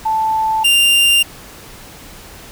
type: tone pair in turn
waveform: sine / 45% pulse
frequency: 879 / 2791 Hz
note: A5 / F7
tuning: -2 / -2 cents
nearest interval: octave + minor sixth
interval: 2000 cents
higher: second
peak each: -13 / -9 dBFS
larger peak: second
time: 0.05-0.64 / 0.64-1.23 s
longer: neither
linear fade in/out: 10 ms
effects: pink hiss -37 dBFS RMS until 2.51 s